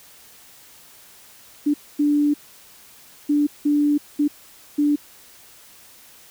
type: tone bursts at uneven times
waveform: sine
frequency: 292.9 Hz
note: D4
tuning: 5 cents flat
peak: -15 dBFS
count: 6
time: 1.66-1.74 / 1.99-2.34 / 3.29-3.47 / 3.65-3.98 / 4.19-4.28 / 4.78-4.96 s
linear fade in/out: 10 ms
effects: white hiss -48 dBFS RMS until 6.3 s